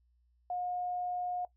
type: tone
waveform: sine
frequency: 718 Hz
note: F5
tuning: 48 cents sharp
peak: -33 dBFS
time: 0.5-1.45 s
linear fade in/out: 2 ms
effects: noise-tail reverb RT60 0.1 s tail -17 dB re dry + added 60 Hz sine -67 dBFS peak until 1.56 s